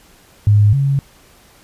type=tone pair in turn; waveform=sine; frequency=103.83 / 138.6 Hz; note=G#2 / C#3; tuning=0 / 0 cents; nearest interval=perfect fourth; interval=500 cents; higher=second; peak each=-7 / -12 dBFS; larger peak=first; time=0.47-0.73 / 0.73-0.99 s; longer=neither; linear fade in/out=0 ms; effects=pink hiss -48 dBFS RMS until 1.63 s + resampled to 32000 Hz